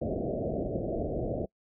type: low-pass noise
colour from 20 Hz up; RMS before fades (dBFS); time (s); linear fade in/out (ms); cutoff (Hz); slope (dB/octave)
white; -32; 0.01-1.46; 10; 680; 96
effects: noise-tail reverb RT60 0.1 s tail -26 dB re dry